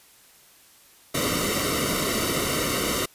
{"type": "noise with comb filter", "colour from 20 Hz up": "pink", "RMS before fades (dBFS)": -25, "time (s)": [1.14, 3.06], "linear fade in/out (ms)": 10, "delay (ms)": 1.2, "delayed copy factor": -0.9, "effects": ["white hiss -54 dBFS RMS until 3.14 s", "resampled to 32000 Hz"]}